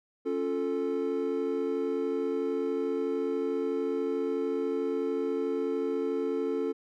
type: chord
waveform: triangle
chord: Db augmented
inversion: none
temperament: equal with one note detuned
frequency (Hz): 275.4 / 349.2 / 440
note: Db4 / F4 / A4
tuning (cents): -11 / 0 / 0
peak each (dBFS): -31 / -32 / -28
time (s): 0.25-6.73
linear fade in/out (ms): 20
effects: none